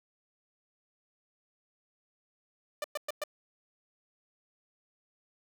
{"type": "tone bursts", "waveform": "sawtooth", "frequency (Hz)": 595, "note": "D5", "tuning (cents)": 22, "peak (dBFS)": -28, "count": 4, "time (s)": [2.82, 3.238], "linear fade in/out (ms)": 2, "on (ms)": 22, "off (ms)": 110, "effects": []}